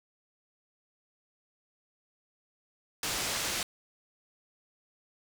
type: low-pass noise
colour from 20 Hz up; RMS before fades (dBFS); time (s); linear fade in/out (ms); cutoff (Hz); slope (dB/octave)
white; -33; 3.03-3.63; 2; 7200; 12
effects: none